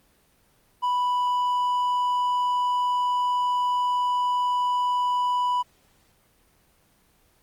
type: tone with hard clipping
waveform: sine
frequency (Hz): 987.8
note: B5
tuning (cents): 0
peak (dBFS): -22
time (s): 0.82-5.63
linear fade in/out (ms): 20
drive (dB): 3
effects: pink hiss -62 dBFS RMS until 7.42 s + Opus 24 kbps